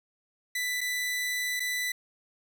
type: tone with dropouts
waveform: sawtooth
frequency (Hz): 1987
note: B6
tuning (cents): +10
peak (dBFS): -25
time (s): 0.55-1.92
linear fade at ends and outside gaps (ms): 5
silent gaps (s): 0.808-0.812 / 1.597-1.602
effects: none